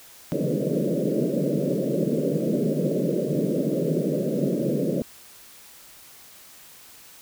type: band-pass noise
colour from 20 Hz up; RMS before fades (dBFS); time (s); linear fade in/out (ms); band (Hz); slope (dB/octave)
pink; -24; 0.32-5.02; 0; 140 to 600; 96
effects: white hiss -48 dBFS RMS until 7.21 s